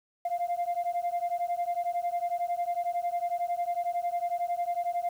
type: beating tone pair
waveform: sine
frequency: 693 / 704 Hz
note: F5 / F5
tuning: -14 / +14 cents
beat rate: 11 Hz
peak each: -29 dBFS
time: 0.25-5.09 s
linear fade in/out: 5 ms
effects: tanh soft clip ceiling -24 dBFS + 9-bit